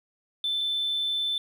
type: tone pair in turn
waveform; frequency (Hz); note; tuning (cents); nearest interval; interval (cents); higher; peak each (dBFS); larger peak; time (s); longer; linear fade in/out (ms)
triangle; 3529 / 3529; A7 / A7; +4 / +4; unison; 0; neither; -22; neither; 0.44-0.61 / 0.61-1.38; second; 2
effects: tanh soft clip ceiling -22 dBFS